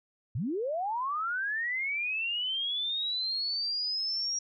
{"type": "linear sweep", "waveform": "sine", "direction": "up", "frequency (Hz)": [92.5, 5690], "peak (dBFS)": -29, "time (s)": [0.35, 4.39], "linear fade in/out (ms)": 5, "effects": []}